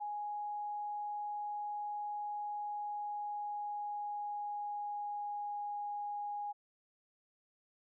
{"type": "tone with pitch glide", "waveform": "sine", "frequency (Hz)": [830.6, 824.4], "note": ["G#5", "G#5"], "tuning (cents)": [0, -13], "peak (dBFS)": -37, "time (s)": [0, 6.53], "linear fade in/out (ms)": 20, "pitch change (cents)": -13, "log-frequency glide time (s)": [2.43, 5.74], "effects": []}